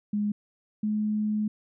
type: tone pair in turn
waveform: sine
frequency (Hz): 207.7 / 212.4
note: G#3 / G#3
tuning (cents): 0 / +39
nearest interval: unison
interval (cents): 39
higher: second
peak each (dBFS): -24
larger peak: neither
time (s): 0.13-0.32 / 0.83-1.48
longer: second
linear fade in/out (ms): 5
effects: none